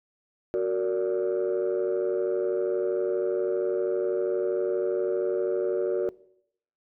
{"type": "chord", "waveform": "sine", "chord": "Gb augmented", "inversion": "none", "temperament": "just", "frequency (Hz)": [370, 462.5, 578.1], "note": ["Gb4", "Bb4", "D5"], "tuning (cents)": [0, -14, -27], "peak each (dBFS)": [-24, -27, -29], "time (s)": [0.54, 6.09], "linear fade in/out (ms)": 0, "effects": ["noise-tail reverb RT60 0.7 s tail -20 dB re dry", "tanh soft clip ceiling -19 dBFS"]}